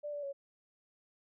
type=tone with pitch steps; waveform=sine; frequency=589 / 581 / 557 Hz; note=D5 / D5 / C#5; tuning=+5 / -19 / +8 cents; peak=-37 dBFS; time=0.03-0.33 s; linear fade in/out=20 ms; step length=100 ms; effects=none